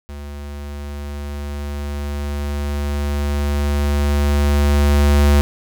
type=tone with level ramp; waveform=square; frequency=72.2 Hz; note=D2; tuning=29 cents flat; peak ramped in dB=-30 to -10 dBFS; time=0.09-5.41 s; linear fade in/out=0 ms; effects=none